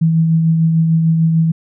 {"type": "tone with tremolo", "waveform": "sine", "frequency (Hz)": 162.7, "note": "E3", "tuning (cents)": -22, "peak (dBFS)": -8, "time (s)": [0.01, 1.52], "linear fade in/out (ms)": 10, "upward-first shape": "triangle", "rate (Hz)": 6.7, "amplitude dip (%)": 35, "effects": []}